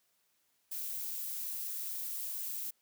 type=noise; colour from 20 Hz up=violet; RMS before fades=-39 dBFS; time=0.71-2.71 s; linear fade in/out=10 ms; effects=white hiss -75 dBFS RMS until 2.81 s + high-pass 60 Hz 12 dB/octave